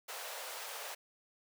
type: high-pass noise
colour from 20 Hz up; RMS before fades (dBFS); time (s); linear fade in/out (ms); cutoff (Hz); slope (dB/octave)
pink; -44; 0.08-0.95; 10; 470; 48
effects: none